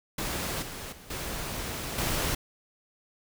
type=noise with level steps; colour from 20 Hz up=pink; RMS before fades=-32 / -39 / -49 / -35 / -29 dBFS; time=0.18-2.35 s; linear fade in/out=5 ms; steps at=0.62 / 0.92 / 1.1 / 1.98 s; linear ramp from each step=5 ms; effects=none